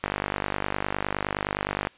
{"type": "click train", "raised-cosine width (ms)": 0.5, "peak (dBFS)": -10, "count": 92, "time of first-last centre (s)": [0.04, 1.871], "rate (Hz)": 49.7, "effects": ["white hiss -54 dBFS RMS until 1.97 s", "resampled to 8000 Hz"]}